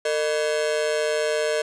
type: ring-modulated tone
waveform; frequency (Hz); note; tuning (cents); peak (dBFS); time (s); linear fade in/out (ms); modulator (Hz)
45% pulse; 532; C5; +29; -18; 0.05-1.62; 5; 78.3
effects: resampled to 22050 Hz + 9-bit